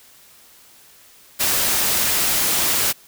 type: noise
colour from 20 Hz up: white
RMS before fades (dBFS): -19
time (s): 1.39-2.93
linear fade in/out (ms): 20
effects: white hiss -49 dBFS RMS until 3.07 s